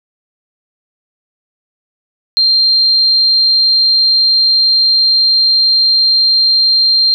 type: tone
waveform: sine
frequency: 4177 Hz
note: C8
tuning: 4 cents flat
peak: -7 dBFS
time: 2.37-7.14 s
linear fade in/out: 0 ms
effects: none